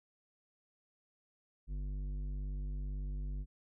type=tone with tanh clipping; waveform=triangle; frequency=49 Hz; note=G1; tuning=in tune; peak=-38 dBFS; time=1.67-3.46 s; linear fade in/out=50 ms; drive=15 dB; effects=none